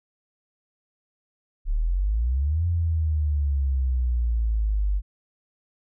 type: exponential two-way sweep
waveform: sine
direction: up then down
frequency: 34.31 to 87 to 48.28 Hz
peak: -20 dBFS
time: 1.65-5.02 s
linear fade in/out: 50 ms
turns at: 2.66 s
effects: none